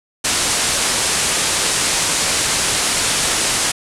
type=low-pass noise; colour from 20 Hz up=white; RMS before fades=-18 dBFS; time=0.24-3.72 s; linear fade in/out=10 ms; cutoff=10000 Hz; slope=48 dB/octave; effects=none